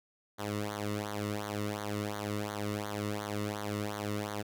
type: tone with flanger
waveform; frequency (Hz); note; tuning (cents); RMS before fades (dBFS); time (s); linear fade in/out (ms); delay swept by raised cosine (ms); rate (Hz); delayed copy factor
sawtooth; 104; G#2; +3; -36; 0.38-4.43; 20; 0.38 to 1.27; 2.8; -0.85
effects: Opus 48 kbps